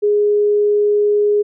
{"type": "tone", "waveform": "sine", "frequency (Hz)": 414.7, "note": "G#4", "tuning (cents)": -3, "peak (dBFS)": -11, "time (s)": [0.02, 1.43], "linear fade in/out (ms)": 20, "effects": []}